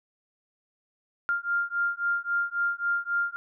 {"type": "beating tone pair", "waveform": "sine", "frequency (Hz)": [1396.9, 1400.6], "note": ["F6", "F6"], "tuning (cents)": [0, 5], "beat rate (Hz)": 3.7, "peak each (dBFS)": -28, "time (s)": [1.29, 3.36], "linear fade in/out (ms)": 0, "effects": []}